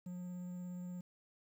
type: tone with vibrato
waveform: triangle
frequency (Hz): 178.9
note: F3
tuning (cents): +42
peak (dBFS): -40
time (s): 0.06-1.01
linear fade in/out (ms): 5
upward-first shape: triangle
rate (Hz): 17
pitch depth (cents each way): 12
effects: 11-bit